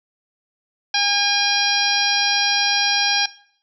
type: harmonic tone with a mistuned harmonic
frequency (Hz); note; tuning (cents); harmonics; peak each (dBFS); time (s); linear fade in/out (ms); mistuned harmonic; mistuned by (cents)
812; G#5; -39; 1 / 2 / 3 / 4 / 5 / 6 / 7; -24 / -24 / -24 / -24 / -24 / -24 / -24; 0.94-3.26; 5; 7; -34
effects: noise-tail reverb RT60 0.6 s tail -19 dB re dry